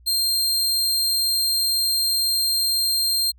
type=tone; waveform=sawtooth; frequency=4186 Hz; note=C8; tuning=in tune; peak=-16 dBFS; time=0.06-3.32 s; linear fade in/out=20 ms; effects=added 60 Hz sine -48 dBFS peak until 3.38 s

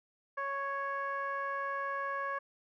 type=tone with low-pass filter; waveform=15% pulse; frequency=554.4 Hz; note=C#5; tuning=in tune; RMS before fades=-36 dBFS; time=0.37-2.39 s; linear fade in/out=10 ms; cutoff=1400 Hz; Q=4; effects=none

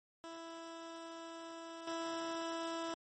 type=tone with level steps; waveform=15% pulse; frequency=330.7 Hz; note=E4; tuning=6 cents sharp; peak=-40 / -32 dBFS; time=0.24-2.94 s; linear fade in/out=0 ms; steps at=1.87 s; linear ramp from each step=5 ms; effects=low-pass 9000 Hz 12 dB/octave + MP3 32 kbps

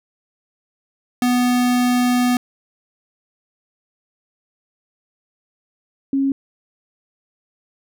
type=tone pair in turn; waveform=square / sine; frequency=246.9 / 273 Hz; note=B3 / C#4; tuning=0 / -26 cents; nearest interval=major second; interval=174 cents; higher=second; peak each=-15 dBFS; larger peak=neither; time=1.22-2.37 / 6.13-6.32 s; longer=first; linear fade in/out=2 ms; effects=none

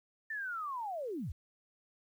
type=linear sweep; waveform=sine; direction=down; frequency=1800 to 51.91 Hz; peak=-36 dBFS; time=0.3-1.32 s; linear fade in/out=5 ms; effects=11-bit

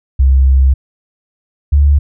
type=tone pair in turn; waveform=sine; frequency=66.4 / 71.83 Hz; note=C2 / D2; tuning=+26 / -38 cents; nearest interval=minor second; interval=136 cents; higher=second; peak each=-5 dBFS; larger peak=neither; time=0.19-0.74 / 1.72-1.99 s; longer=first; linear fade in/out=10 ms; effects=none

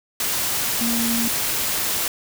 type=tone in noise; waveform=sine; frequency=232.5 Hz; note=A#3; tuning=4 cents flat; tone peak=-22 dBFS; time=0.81-1.28 s; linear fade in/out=2 ms; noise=white; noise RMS=-23 dBFS; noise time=0.2-2.08 s; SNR=-2 dB; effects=none

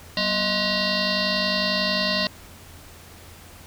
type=tone with frequency modulation; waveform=sine; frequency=2345 Hz; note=D7; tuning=3 cents flat; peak=-20 dBFS; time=0.17-2.27 s; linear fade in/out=2 ms; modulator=431 Hz; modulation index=5.5; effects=added 85 Hz sine -48 dBFS peak until 3.66 s + pink hiss -46 dBFS RMS until 3.66 s

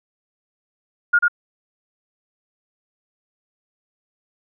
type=tone with echo; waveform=sine; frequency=1424 Hz; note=F6; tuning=33 cents sharp; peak=-11 dBFS; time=1.13-1.19 s; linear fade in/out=10 ms; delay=93 ms; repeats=1; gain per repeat=-2 dB; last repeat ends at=1.283 s; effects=none

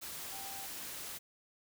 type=tone in noise; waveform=sine; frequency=784 Hz; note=G5; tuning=in tune; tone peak=-49 dBFS; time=0.31-0.67 s; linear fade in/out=20 ms; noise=white; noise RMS=-44 dBFS; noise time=0.01-1.19 s; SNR=-8 dB; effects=none

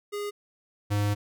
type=tone pair in turn; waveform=square; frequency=411.1 / 102.98 Hz; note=G#4 / G#2; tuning=-18 / -14 cents; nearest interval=2 octaves; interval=2396 cents; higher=first; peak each=-31 / -24 dBFS; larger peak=second; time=0.12-0.31 / 0.9-1.15 s; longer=second; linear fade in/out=20 ms; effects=none

